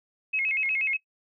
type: tone with vibrato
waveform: sine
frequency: 2349 Hz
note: D7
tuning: in tune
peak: -24 dBFS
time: 0.33-0.97 s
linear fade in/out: 10 ms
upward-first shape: square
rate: 8.3 Hz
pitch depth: 150 cents each way
type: clicks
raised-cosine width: 0.3 ms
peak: -33 dBFS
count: 4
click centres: 0.489 / 0.658 / 0.711 / 0.809 s
effects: noise-tail reverb RT60 0.1 s tail -20 dB re dry